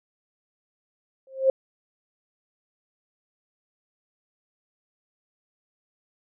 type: tone with exponential growth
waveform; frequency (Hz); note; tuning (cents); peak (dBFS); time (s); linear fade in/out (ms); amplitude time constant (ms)
sine; 531; C5; +25; -12; 1.27-1.5; 2; 49
effects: none